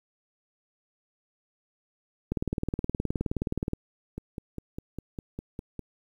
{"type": "two click trains", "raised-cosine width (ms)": 3, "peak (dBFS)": [-15, -22], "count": [28, 9], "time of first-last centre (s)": [[2.32, 3.734], [4.18, 5.793]], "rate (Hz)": [19.1, 4.96], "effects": ["9-bit"]}